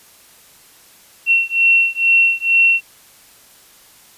sine beating tone pair, 2719 / 2721.2 Hz, F7 / F7, -47 / -46 cents, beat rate 2.2 Hz, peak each -14 dBFS, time 1.26-2.81 s, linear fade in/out 50 ms, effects white hiss -47 dBFS RMS until 4.17 s + resampled to 32000 Hz

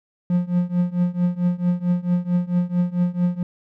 triangle tone with tremolo, 177.1 Hz, F3, 24 cents sharp, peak -12 dBFS, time 0.3-3.43 s, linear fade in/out 2 ms, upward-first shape triangle, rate 4.5 Hz, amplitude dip 95%, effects none

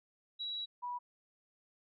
sine tone pair in turn, 3894 / 976.9 Hz, B7 / B5, -25 / -19 cents, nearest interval 2 octaves, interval 2394 cents, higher first, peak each -37 / -37 dBFS, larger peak neither, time 0.39-0.66 / 0.82-0.99 s, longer first, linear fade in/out 20 ms, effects none

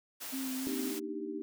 white high-pass noise, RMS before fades -42 dBFS, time 0.2-1 s, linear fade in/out 20 ms, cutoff 250 Hz, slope 12 dB/octave
sine tone with vibrato, 262.6 Hz, C4, 6 cents sharp, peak -35 dBFS, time 0.32-0.92 s, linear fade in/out 20 ms, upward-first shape sine, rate 3.5 Hz, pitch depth 27 cents each way
sine chord, Eb major seventh, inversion second, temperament equal with one note detuned, 233.1 / 295.2 / 311.1 / 392 Hz, Bb3 / D4 / Eb4 / G4, 0 / +9 / 0 / 0 cents, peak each -45 / -43 / -40 / -40 dBFS, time 0.67-1.42 s, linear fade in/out 0 ms
effects none

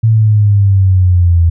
sine exponential sweep, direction down, 113.4 to 82.8 Hz, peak -5 dBFS, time 0.03-1.5 s, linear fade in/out 10 ms, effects none

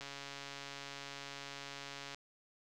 click train, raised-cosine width 0.2 ms, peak -28 dBFS, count 300, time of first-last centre 0.01-2.146 s, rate 140 Hz, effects none

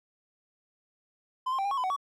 triangle tone with pitch steps, 1025 / 1057 / 782 / 804 / 1103 / 1009 / 750 / 1129 Hz, C6 / C6 / G5 / G5 / C#6 / B5 / F#5 / C#6, -36 / +17 / -4 / +44 / -9 / +37 / +23 / +31 cents, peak -25 dBFS, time 1.46-1.964 s, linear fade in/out 10 ms, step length 63 ms, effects none

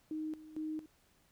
sine tone with tremolo, 311.1 Hz, D#4, in tune, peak -36 dBFS, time 0.11-0.86 s, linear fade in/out 2 ms, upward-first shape square, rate 2.2 Hz, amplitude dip 80%, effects pink hiss -70 dBFS RMS until 1.31 s

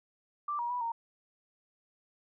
sine tone with pitch steps, 1176 / 952 / 982 / 925 Hz, D6 / A#5 / B5 / A#5, +2 / +36 / -10 / -14 cents, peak -31 dBFS, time 0.48-0.92 s, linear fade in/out 5 ms, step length 110 ms, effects none

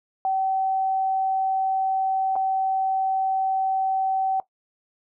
sine tone with dropouts, 766 Hz, G5, 40 cents flat, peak -20 dBFS, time 0.25-4.4 s, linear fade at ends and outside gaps 1 ms, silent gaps 2.356-2.362 s, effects noise-tail reverb RT60 0.1 s tail -17 dB re dry

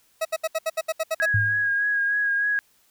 40% pulse tone bursts, 643 Hz, E5, 43 cents flat, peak -21 dBFS, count 10, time 0.21-1.26 s, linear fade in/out 10 ms, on 42 ms, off 70 ms
sine tone with vibrato, 1646 Hz, G#6, 16 cents flat, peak -20 dBFS, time 1.2-2.59 s, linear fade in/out 0 ms, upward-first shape sine, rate 3.3 Hz, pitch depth 25 cents each way
sine tone with exponential decay, 104.3 Hz, G#2, 8 cents sharp, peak -17 dBFS, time 1.34-1.74 s, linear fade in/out 5 ms, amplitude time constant 86 ms
effects white hiss -62 dBFS RMS until 2.9 s

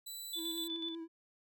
15% pulse tone, 3972 Hz, B7, 9 cents sharp, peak -36 dBFS, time 0.06-0.68 s, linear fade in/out 10 ms
sine tone with tremolo, 3491 Hz, A7, 14 cents flat, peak -37 dBFS, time 0.33-0.95 s, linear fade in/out 5 ms, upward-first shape square, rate 8.1 Hz, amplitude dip 55%
triangle tone with vibrato, 329.6 Hz, E4, in tune, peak -39 dBFS, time 0.35-1.08 s, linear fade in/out 50 ms, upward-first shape triangle, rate 10 Hz, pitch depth 33 cents each way
effects none

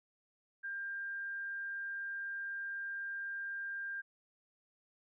sine tone, 1596 Hz, G6, 31 cents sharp, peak -38 dBFS, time 0.63-4.02 s, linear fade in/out 20 ms, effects none

